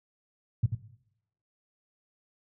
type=tone with echo; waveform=sine; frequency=113.7 Hz; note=A#2; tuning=43 cents flat; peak=-19 dBFS; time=0.63-0.66 s; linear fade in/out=5 ms; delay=89 ms; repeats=1; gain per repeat=-7 dB; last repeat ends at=0.749 s; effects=noise-tail reverb RT60 0.8 s tail -17 dB re dry + high-pass 60 Hz 12 dB/octave